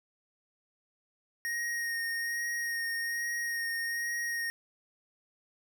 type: tone with vibrato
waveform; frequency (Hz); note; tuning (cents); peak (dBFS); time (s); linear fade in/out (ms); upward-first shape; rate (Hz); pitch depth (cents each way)
square; 1864.7; A#6; 0; -32; 1.45-4.5; 0; sine; 1.2; 16
effects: none